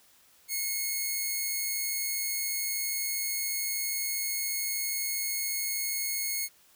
5% pulse tone, 2177 Hz, C#7, 32 cents flat, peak -19 dBFS, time 0.48-6.49 s, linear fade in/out 50 ms, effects white hiss -61 dBFS RMS until 6.75 s

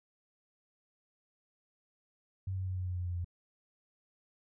sine tone with pitch steps, 95 / 93.85 / 92.72 / 91.61 / 90.5 / 89.41 / 88.33 / 87.27 Hz, F#2 / F#2 / F#2 / F#2 / F#2 / F2 / F2 / F2, +46 / +25 / +4 / -17 / -38 / +41 / +20 / -1 cents, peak -33 dBFS, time 2.47-3.246 s, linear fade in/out 5 ms, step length 97 ms, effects none

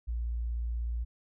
sine tone, 58.27 Hz, A#1, in tune, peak -30 dBFS, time 0.07-1.05 s, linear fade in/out 20 ms, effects none

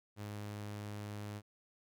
sawtooth tone, 103.83 Hz, G#2, in tune, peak -38 dBFS, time 0.16-1.42 s, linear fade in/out 50 ms, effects none

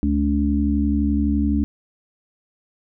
harmonic tone, 71.8 Hz, D2, 39 cents flat, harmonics 1 / 3 / 4, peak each -21 / -21 / -21 dBFS, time 0.03-1.64 s, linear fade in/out 0 ms, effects none

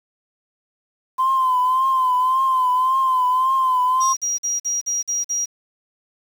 sine tone with vibrato, 1031 Hz, C6, 26 cents flat, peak -14 dBFS, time 1.18-4.14 s, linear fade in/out 20 ms, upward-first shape triangle, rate 1.8 Hz, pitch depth 62 cents each way
sine tone bursts, 5730 Hz, F8, 44 cents sharp, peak -19 dBFS, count 7, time 4-5.46 s, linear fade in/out 20 ms, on 170 ms, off 45 ms
effects tanh soft clip ceiling -10 dBFS + 7-bit

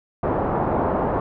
white low-pass noise, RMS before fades -22 dBFS, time 0.23-1.2 s, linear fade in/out 2 ms, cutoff 940 Hz, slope 24 dB/octave, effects none

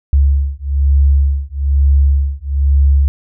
sine beating tone pair, 69.2 / 70.3 Hz, C#2 / C#2, -2 / +25 cents, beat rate 1.1 Hz, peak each -12 dBFS, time 0.13-3.08 s, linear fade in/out 0 ms, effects none

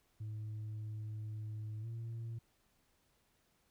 sine tone with pitch glide, 107.7 to 114.77 Hz, A2 to A#2, -37 to -27 cents, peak -38 dBFS, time 0.2-2.39 s, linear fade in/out 10 ms, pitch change +110 cents, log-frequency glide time 1.81-1.86 s, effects tanh soft clip ceiling -39 dBFS + pink hiss -75 dBFS RMS until 3.7 s

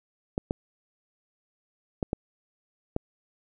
clicks, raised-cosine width 2 ms, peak -13 dBFS, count 5, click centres 0.379 / 0.509 / 2.028 / 2.131 / 2.964 s, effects none

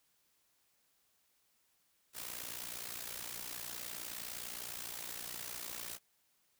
white noise with amplitude modulation, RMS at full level -41 dBFS, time 2.13-5.99 s, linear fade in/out 50 ms, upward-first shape sine, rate 59.5 Hz, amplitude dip 75%, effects white hiss -75 dBFS RMS until 6.59 s

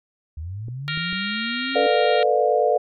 sine linear sweep, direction up, 72.6 to 289.5 Hz, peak -28 dBFS, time 0.37-1.87 s, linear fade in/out 5 ms
clicks, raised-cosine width 3 ms, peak -25 dBFS, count 3, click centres 0.684 / 0.975 / 1.129 s
harmonic tone, 465.8 Hz, A#4, 1 cent flat, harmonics 3 / 4 / 5 / 6 / 7 / 8 / 9, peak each -30 / -31 / -32 / -33 / -33 / -34 / -35 dBFS, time 0.88-2.23 s, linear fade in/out 0 ms
sine chord, B half-diminished seventh, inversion third, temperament just, 444.5 / 493.9 / 592.7 / 711.2 Hz, A4 / B4 / D5 / F5, +18 / 0 / +16 / +31 cents, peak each -21 dBFS, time 1.75-2.78 s, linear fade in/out 10 ms
effects MP3 96 kbps

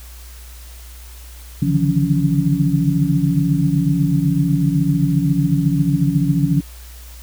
sine tone cluster, 141.1 / 149 / 163.3 / 177.4 / 281.6 Hz, C#3 / D3 / E3 / F3 / C#4, +31 / +25 / -16 / +27 / +27 cents, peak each -20 dBFS, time 1.62-6.61 s, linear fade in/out 5 ms, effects added 60 Hz sine -35 dBFS peak until 7.22 s + white hiss -43 dBFS RMS until 7.22 s

